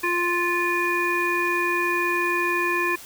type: harmonic tone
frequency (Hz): 349.6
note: F4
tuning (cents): +2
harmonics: 1 / 3 / 5 / 7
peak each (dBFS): -26 / -26 / -26 / -26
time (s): 0.03-2.96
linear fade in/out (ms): 10
effects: white hiss -42 dBFS RMS until 3.05 s